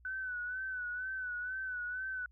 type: tone with vibrato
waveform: sine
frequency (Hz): 1500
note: F#6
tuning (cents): +23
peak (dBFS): -36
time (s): 0.05-2.26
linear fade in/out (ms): 2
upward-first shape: sine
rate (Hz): 2.1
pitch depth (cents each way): 53
effects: added 60 Hz sine -59 dBFS peak until 2.31 s